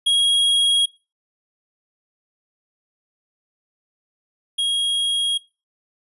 square tone pair in turn, 3293 / 3281 Hz, G#7 / G#7, -15 / -22 cents, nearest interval unison, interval 7 cents, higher first, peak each -15 / -19 dBFS, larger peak first, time 0.06-0.86 / 4.58-5.38 s, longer neither, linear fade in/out 10 ms, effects noise-tail reverb RT60 0.3 s tail -23 dB re dry + resampled to 24000 Hz

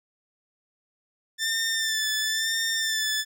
15% pulse tone with vibrato, 1776 Hz, A6, 16 cents sharp, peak -18 dBFS, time 1.38-3.25 s, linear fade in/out 50 ms, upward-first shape sine, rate 0.99 Hz, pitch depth 37 cents each way, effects none

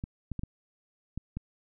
clicks, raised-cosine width 5 ms, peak -22 dBFS, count 6, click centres 0.039 / 0.317 / 0.393 / 0.435 / 1.176 / 1.37 s, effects none

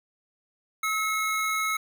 square tone pair together, 1291.5 / 2172 Hz, E6 / C#7, -36 / -36 cents, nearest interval major sixth, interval 900 cents, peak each -28 / -29 dBFS, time 0.83-1.77 s, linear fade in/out 5 ms, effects none

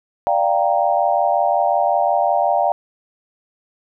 sine chord, G minor seventh, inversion second, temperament equal, 587.3 / 698.5 / 784 / 932.3 Hz, D5 / F5 / G5 / Bb5, 0 / 0 / 0 / 0 cents, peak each -20 / -18 / -19 / -23 dBFS, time 0.27-2.72 s, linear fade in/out 0 ms, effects none

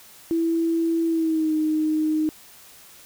sine tone with pitch glide, 330.6 to 310.2 Hz, E4 to D#4, +5 to -5 cents, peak -19 dBFS, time 0.31-2.29 s, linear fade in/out 0 ms, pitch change -110 cents, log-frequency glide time 1.07-1.54 s, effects white hiss -48 dBFS RMS until 3.05 s

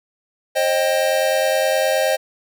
square chord, C minor, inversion none, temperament equal with one note detuned, 532.7 / 622.3 / 784 Hz, C5 / Eb5 / G5, +31 / 0 / 0 cents, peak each -20 / -20 / -25 dBFS, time 0.55-2.17 s, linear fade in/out 20 ms, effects none

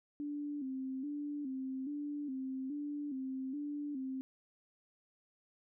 sine tone with vibrato, 277.2 Hz, C#4, in tune, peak -37 dBFS, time 0.2-4.21 s, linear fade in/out 0 ms, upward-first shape square, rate 1.2 Hz, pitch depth 89 cents each way, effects none

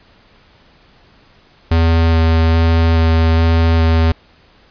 square tone with vibrato, 82 Hz, E2, 9 cents flat, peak -10 dBFS, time 1.71-4.12 s, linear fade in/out 5 ms, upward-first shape square, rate 1.2 Hz, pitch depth 9 cents each way, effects pink hiss -49 dBFS RMS until 4.7 s + resampled to 11025 Hz

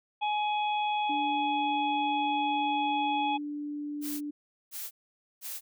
harmonic tone, 840 Hz, G#5, 19 cents sharp, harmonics 1 / 3 / 4, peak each -27 / -37 / -39 dBFS, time 0.21-3.38 s, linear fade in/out 20 ms
sine tone, 293.7 Hz, D4, in tune, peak -33 dBFS, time 1.09-4.31 s, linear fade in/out 10 ms
blue noise bursts, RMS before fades -38 dBFS, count 3, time 4.01-5.61 s, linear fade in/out 50 ms, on 200 ms, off 500 ms
effects none

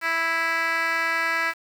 10% pulse tone with band-pass filter, 329.6 Hz, E4, in tune, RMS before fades -24 dBFS, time 0.01-1.54 s, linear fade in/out 50 ms, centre 2000 Hz, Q 1.9, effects 7-bit

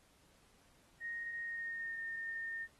sine tone with pitch glide, 1864.7 to 1824.2 Hz, A#6 to A#6, 0 to -38 cents, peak -39 dBFS, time 1-2.68 s, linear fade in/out 50 ms, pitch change -38 cents, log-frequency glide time 1.42-2.01 s, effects pink hiss -69 dBFS RMS until 2.79 s + AAC 32 kbps

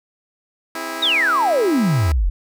10% pulse chord, C augmented, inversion none, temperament just, 261.6 / 327 / 408.8 Hz, C4 / E4 / G#4, 0 / -14 / -27 cents, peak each -25 / -19 / -25 dBFS, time 0.75-2.12 s, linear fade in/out 2 ms
sine exponential sweep, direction down, 3910 to 39 Hz, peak -14 dBFS, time 1.02-2.3 s, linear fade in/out 10 ms
effects none

